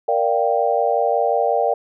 sine chord, G minor seventh, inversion first, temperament equal, 466.2 / 587.3 / 698.5 / 784 Hz, Bb4 / D5 / F5 / G5, 0 / 0 / 0 / 0 cents, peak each -21 dBFS, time 0.08-1.74 s, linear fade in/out 5 ms, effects none

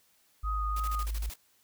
sine tone, 53.2 Hz, G#1, 42 cents sharp, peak -30 dBFS, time 0.43-1.3 s, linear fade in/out 10 ms
sine tone with vibrato, 1244.5 Hz, D#6, in tune, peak -32 dBFS, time 0.43-1.06 s, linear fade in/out 50 ms, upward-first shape sine, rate 3 Hz, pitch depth 14 cents each way
white noise with tremolo, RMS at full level -43 dBFS, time 0.76-1.36 s, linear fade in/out 5 ms, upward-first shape square, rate 13 Hz, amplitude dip 80%
effects white hiss -67 dBFS RMS until 1.63 s

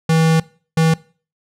square tone pair in turn, 161.5 / 161.5 Hz, E3 / E3, -35 / -35 cents, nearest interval unison, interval 0 cents, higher neither, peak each -12 dBFS, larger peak neither, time 0.09-0.4 / 0.77-0.94 s, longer first, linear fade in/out 5 ms, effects noise-tail reverb RT60 0.4 s tail -21 dB re dry + low-pass 10000 Hz 12 dB/octave

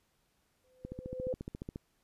sine tone with exponential growth, 511 Hz, C5, 41 cents flat, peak -30 dBFS, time 0.64-1.33 s, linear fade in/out 2 ms, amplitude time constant 150 ms
click train, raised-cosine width 3 ms, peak -27 dBFS, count 14, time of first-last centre 0.85-1.759 s, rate 14.3 Hz
effects pink hiss -75 dBFS RMS until 2.03 s + resampled to 32000 Hz

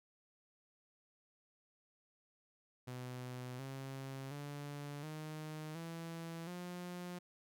sawtooth tone with pitch steps, 125.7 / 134.72 / 144.39 / 154.75 / 165.86 / 177.77 Hz, B2 / C#3 / D3 / D#3 / E3 / F3, +31 / -49 / -29 / -9 / +11 / +31 cents, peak -40 dBFS, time 2.87-7.19 s, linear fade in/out 10 ms, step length 720 ms, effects none

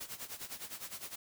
white noise with tremolo, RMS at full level -42 dBFS, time 0-1.16 s, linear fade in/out 10 ms, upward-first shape sine, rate 9.8 Hz, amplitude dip 80%, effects none

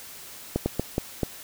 slowing click train, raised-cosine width 2 ms, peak -10 dBFS, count 5, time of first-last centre 0.56-1.233 s, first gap 100 ms, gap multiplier 1.36, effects white hiss -43 dBFS RMS until 1.43 s

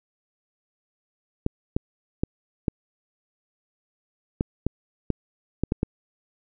clicks, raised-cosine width 3 ms, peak -9 dBFS, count 10, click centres 1.464 / 1.765 / 2.235 / 2.682 / 4.409 / 4.666 / 5.103 / 5.636 / 5.721 / 5.831 s, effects none

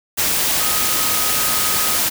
sine tone in noise, 1258 Hz, D#6, 19 cents sharp, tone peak -28 dBFS, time 0.59-1.99 s, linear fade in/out 20 ms, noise white, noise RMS -18 dBFS, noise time 0.17-2.1 s, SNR -13 dB, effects none

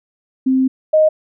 sine tone pair in turn, 261.6 / 622.2 Hz, C4 / D#5, 0 / 0 cents, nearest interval octave + minor third, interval 1500 cents, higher second, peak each -11 / -8 dBFS, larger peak second, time 0.46-0.68 / 0.93-1.09 s, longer first, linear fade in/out 10 ms, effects none

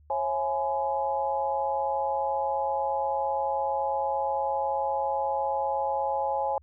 harmonic tone with a mistuned harmonic, 168.1 Hz, E3, 34 cents sharp, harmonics 3 / 4 / 5 / 6, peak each -30 / -35 / -27 / -39 dBFS, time 0.1-6.58 s, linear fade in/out 2 ms, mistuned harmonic 3, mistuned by +130 cents, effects added 74 Hz sine -54 dBFS peak until 6.62 s

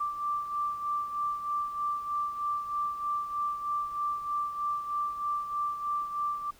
sine beating tone pair, 1174.7 / 1177.9 Hz, D6 / D6, 0 / +5 cents, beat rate 3.2 Hz, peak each -30 / -37 dBFS, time 0-6.51 s, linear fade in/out 10 ms, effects pink hiss -58 dBFS RMS until 6.59 s

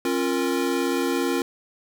square chord, Bb minor, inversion first, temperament equal with one note detuned, 271 / 349.2 / 466.2 Hz, Db4 / F4 / Bb4, -39 / 0 / 0 cents, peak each -26 / -26 / -29 dBFS, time 0.05-1.42 s, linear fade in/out 2 ms, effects none

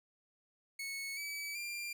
sawtooth tone with pitch steps, 2204 / 2292 / 2384 Hz, C#7 / D7 / D7, -11 / -43 / +25 cents, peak -36 dBFS, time 0.79-1.93 s, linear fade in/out 5 ms, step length 380 ms, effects none

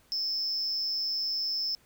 triangle tone with amplitude modulation, 5250 Hz, E8, 8 cents flat, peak -24 dBFS, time 0.12-1.75 s, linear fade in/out 0 ms, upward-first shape sine, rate 200 Hz, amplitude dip 70%, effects pink hiss -63 dBFS RMS until 1.85 s

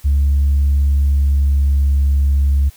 sine tone with pitch glide, 70.4 to 69.71 Hz, C#2 to C#2, +27 to +10 cents, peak -9 dBFS, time 0.04-2.7 s, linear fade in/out 20 ms, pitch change -17 cents, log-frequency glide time 0.7-1.82 s, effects tanh soft clip ceiling -8 dBFS + white hiss -47 dBFS RMS until 2.76 s

